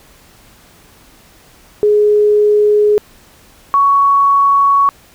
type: tone pair in turn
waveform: sine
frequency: 418.4 / 1117 Hz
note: G#4 / C#6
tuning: +13 / +13 cents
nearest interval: octave + perfect fourth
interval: 1700 cents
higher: second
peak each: -7 dBFS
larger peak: neither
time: 1.83-2.98 / 3.74-4.89 s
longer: neither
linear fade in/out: 0 ms
effects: pink hiss -45 dBFS RMS until 5.14 s